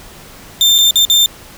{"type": "tone with dropouts", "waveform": "35% pulse", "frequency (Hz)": 3589, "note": "A7", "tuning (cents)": 34, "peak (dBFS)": -5, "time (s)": [0.61, 1.26], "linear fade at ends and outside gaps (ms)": 1, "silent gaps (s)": [[0.782, 0.786], [0.909, 0.957], [1.051, 1.099]], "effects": ["pink hiss -37 dBFS RMS until 1.57 s"]}